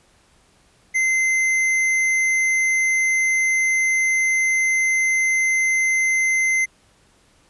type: tone with tanh clipping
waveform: triangle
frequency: 2070 Hz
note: C7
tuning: 19 cents flat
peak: -18 dBFS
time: 0.94-6.66 s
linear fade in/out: 20 ms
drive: 15 dB
effects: pink hiss -57 dBFS RMS until 7.49 s + resampled to 24000 Hz